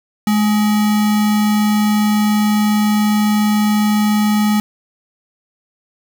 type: tone with sample-and-hold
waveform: sine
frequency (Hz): 211.4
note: G#3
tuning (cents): +31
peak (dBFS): -11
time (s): 0.27-4.6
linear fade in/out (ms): 2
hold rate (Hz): 1050
effects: none